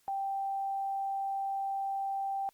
sine tone, 784 Hz, G5, in tune, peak -31 dBFS, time 0.08-2.49 s, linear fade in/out 0 ms, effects white hiss -69 dBFS RMS until 2.53 s + Opus 48 kbps

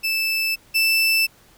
30% pulse tone pair in turn, 2637 / 2649 Hz, E7 / E7, 0 / +8 cents, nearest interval unison, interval 8 cents, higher second, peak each -17 / -13 dBFS, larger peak second, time 0.03-0.56 / 0.74-1.27 s, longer neither, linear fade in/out 20 ms, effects pink hiss -53 dBFS RMS until 1.57 s

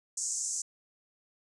white band-pass noise, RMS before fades -34 dBFS, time 0.17-0.62 s, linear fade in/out 5 ms, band 6100 to 8000 Hz, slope 48 dB/octave, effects resampled to 24000 Hz

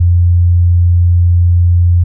sine tone, 87.31 Hz, F2, in tune, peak -5 dBFS, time 0-2.04 s, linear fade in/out 10 ms, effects none

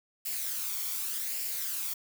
blue noise with flanger, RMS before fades -34 dBFS, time 0.25-1.94 s, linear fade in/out 10 ms, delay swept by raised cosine 0.4 to 0.91 ms, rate 0.86 Hz, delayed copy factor +0.5, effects none

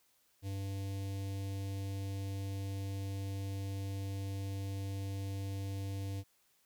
square tone with notch filter, 98 Hz, G2, in tune, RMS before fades -39 dBFS, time 0.42-6.24 s, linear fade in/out 50 ms, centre 1300 Hz, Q 0.62, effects white hiss -72 dBFS RMS until 6.65 s

